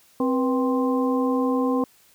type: harmonic tone with a mistuned harmonic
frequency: 261.6 Hz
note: C4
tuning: in tune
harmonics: 1 / 2 / 3 / 4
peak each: -21 / -25 / -33 / -29 dBFS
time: 0.2-1.84 s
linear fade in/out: 2 ms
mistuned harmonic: 2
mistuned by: -110 cents
effects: white hiss -57 dBFS RMS until 2.14 s